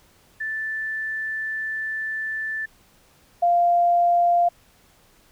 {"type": "tone pair in turn", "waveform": "sine", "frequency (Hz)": [1760, 696], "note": ["A6", "F5"], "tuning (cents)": [0, -6], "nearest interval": "octave + major third", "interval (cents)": 1606, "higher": "first", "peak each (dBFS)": [-25, -15], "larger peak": "second", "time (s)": [[0.4, 2.66], [3.42, 4.49]], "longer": "first", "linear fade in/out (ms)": 10, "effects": ["pink hiss -57 dBFS RMS until 5.31 s"]}